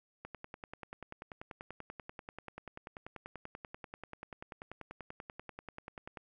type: click train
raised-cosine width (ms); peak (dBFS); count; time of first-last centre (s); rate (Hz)
0.5; -29; 62; 0.25-6.172; 10.3
effects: none